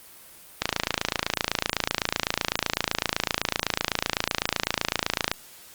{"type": "click train", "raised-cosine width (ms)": 0.2, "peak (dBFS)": -4, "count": 132, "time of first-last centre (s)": [0.62, 5.315], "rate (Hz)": 27.9, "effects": ["white hiss -48 dBFS RMS until 5.74 s", "Opus 32 kbps"]}